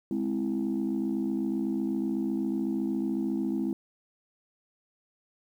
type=chord; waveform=sine; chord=Ab augmented; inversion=none; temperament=equal; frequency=207.7 / 261.6 / 329.6 Hz; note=Ab3 / C4 / E4; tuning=0 / 0 / 0 cents; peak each=-30 dBFS; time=0.11-3.73 s; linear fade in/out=2 ms; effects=tanh soft clip ceiling -21 dBFS + 10-bit